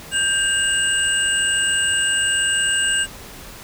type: tone cluster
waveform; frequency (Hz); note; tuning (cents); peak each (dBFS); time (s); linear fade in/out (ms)
sine; 1586 / 2841 / 8060; G6 / F7 / B8; +20 / +29 / +34; -21; 0.11-3.07; 50
effects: pink hiss -38 dBFS RMS until 3.63 s